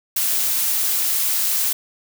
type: noise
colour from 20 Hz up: blue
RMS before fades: -20 dBFS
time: 0.16-1.73 s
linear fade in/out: 5 ms
effects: none